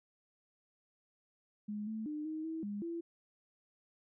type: tone with pitch steps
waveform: sine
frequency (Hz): 209.1 / 219.4 / 301.4 / 313.2 / 322.4 / 204.8 / 336.7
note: G#3 / A3 / D4 / D#4 / E4 / G#3 / E4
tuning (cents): +12 / -5 / +45 / +11 / -38 / -24 / +37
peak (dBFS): -37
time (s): 1.68-3.01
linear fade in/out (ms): 10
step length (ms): 190
effects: none